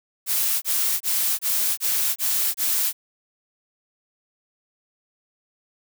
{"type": "noise bursts", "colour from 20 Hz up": "blue", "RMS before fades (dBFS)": -22, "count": 7, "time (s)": [0.26, 2.93], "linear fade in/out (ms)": 50, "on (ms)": 360, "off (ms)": 25, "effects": []}